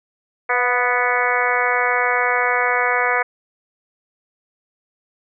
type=harmonic tone with a mistuned harmonic; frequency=246.9 Hz; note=B3; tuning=in tune; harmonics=2 / 3 / 4 / 5 / 6 / 7 / 8 / 9; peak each=-24 / -24 / -24 / -24 / -24 / -24 / -24 / -24 dBFS; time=0.49-3.23 s; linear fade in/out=10 ms; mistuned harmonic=3; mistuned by=-30 cents; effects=none